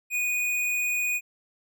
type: tone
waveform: square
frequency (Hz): 2471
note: D#7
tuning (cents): -13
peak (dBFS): -25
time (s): 0.1-1.21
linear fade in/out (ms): 50
effects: none